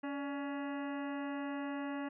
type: harmonic tone with a mistuned harmonic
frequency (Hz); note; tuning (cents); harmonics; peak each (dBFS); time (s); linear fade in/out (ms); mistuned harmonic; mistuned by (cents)
280.8; C#4; +22; 1 / 2 / 3 / 4 / 5 / 6 / 7 / 9 / 10; -38 / -46 / -47 / -50 / -53 / -51 / -53 / -59 / -58; 0.03-2.09; 10; 2; +65
effects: none